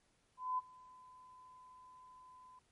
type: tone with ADSR envelope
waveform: sine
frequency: 1013 Hz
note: B5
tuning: 44 cents sharp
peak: -32 dBFS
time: 0.37-2.59 s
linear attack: 210 ms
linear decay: 24 ms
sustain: -24 dB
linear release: 3 ms
effects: pink hiss -75 dBFS RMS until 2.71 s + MP3 48 kbps